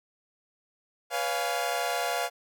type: chord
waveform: sawtooth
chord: C# dominant seventh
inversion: third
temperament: equal with one note detuned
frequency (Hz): 493.9 / 564.7 / 698.5 / 830.6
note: B4 / C#5 / E#5 / G#5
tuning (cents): 0 / +32 / 0 / 0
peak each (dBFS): -31 / -31 / -26 / -31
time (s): 1.1-2.3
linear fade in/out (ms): 50
effects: none